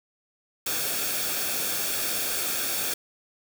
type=noise with comb filter; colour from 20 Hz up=white; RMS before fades=-28 dBFS; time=0.66-2.94 s; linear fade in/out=5 ms; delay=1 ms; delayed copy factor=-0.55; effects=none